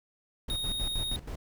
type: noise with tremolo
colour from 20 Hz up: brown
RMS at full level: -34 dBFS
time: 0.48-1.36 s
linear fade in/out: 5 ms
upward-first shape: square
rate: 6.3 Hz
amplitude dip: 75%
type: tone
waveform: square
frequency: 3729 Hz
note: A#7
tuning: in tune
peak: -32 dBFS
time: 0.5-1.16 s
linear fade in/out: 0 ms
effects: none